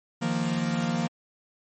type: chord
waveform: 45% pulse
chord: Eb suspended second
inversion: none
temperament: equal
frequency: 155.56 / 174.61 / 233.1 Hz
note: Eb3 / F3 / Bb3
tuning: 0 / 0 / 0 cents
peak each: -31 / -29 / -28 dBFS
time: 0.21-1.08 s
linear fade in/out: 20 ms
effects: MP3 32 kbps